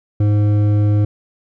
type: tone with hard clipping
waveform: sine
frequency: 104.1 Hz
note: G#2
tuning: 5 cents sharp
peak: -13 dBFS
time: 0.2-1.05 s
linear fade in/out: 5 ms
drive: 9 dB
effects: none